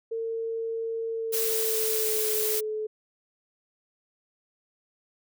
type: tone with pitch glide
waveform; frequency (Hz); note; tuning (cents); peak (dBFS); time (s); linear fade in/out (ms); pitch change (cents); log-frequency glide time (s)
sine; 453.9 to 430.9; A#4 to A4; -46 to -36; -28; 0.11-2.87; 10; -90; 1.1-2.34
type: noise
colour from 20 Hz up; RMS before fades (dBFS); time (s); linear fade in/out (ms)
blue; -28; 1.32-2.61; 20
effects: none